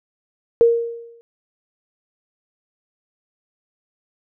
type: tone with exponential decay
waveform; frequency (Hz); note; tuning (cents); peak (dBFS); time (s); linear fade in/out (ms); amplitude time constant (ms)
sine; 466.2; A#4; 0; -7; 0.61-1.21; 0; 130
effects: none